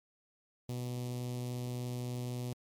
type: tone with notch filter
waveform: sawtooth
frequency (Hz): 123.47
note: B2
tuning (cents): 0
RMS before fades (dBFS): -38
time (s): 0.69-2.53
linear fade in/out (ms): 0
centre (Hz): 1500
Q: 0.51
effects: MP3 96 kbps